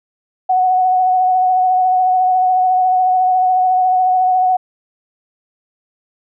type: tone with vibrato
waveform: sine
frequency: 740 Hz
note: F#5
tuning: in tune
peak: -10 dBFS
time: 0.49-4.57 s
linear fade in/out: 10 ms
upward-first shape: sine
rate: 14 Hz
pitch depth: 21 cents each way
effects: none